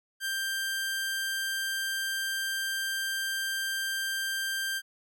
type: tone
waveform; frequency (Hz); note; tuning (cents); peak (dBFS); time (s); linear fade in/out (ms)
sawtooth; 1580; G6; +13; -26; 0.2-4.82; 50
effects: none